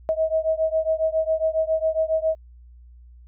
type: beating tone pair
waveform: sine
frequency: 635 / 642.3 Hz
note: D#5 / E5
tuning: +35 / -45 cents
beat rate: 7.3 Hz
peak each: -22 / -23 dBFS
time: 0.09-2.35 s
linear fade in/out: 0 ms
effects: added 60 Hz sine -44 dBFS peak until 3.27 s